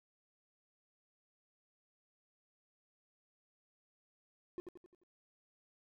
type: tone with echo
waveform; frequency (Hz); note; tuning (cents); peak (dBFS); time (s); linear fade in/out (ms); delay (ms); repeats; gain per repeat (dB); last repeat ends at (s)
triangle; 357.2; F4; +39; -37; 4.58-4.6; 0; 87; 5; -6; 5.035
effects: none